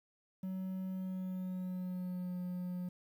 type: tone with pitch glide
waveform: triangle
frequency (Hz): 187.7 to 179.85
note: F#3 to F#3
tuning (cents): +25 to -49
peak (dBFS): -35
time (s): 0.43-2.89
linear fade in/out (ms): 5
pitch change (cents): -74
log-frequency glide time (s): 0.88-2.38
effects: 11-bit